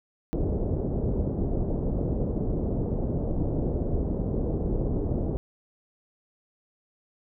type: low-pass noise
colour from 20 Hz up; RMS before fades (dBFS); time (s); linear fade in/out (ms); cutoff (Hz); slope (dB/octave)
pink; -27; 0.33-5.37; 0; 530; 24
effects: none